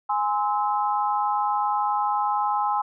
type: chord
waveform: sine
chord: Ab augmented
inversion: none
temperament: just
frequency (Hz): 830.6 / 1038.3 / 1297.8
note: Ab5 / C6 / E6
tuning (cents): 0 / -14 / -27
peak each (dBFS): -23 / -26 / -29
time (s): 0.09-2.82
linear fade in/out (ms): 10
effects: none